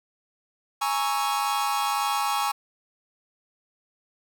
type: chord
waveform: 45% pulse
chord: A# half-diminished seventh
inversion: third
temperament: equal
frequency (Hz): 830.6 / 932.3 / 1108.7 / 1318.5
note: G#5 / A#5 / C#6 / E6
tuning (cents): 0 / 0 / 0 / 0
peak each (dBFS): -27 / -32 / -28 / -32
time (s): 0.81-2.52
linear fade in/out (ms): 10
effects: none